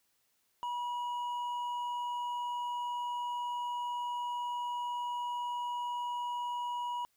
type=tone with hard clipping; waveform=triangle; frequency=969 Hz; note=B5; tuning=33 cents flat; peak=-35 dBFS; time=0.63-7.05 s; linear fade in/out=0 ms; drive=8 dB; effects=white hiss -75 dBFS RMS until 7.16 s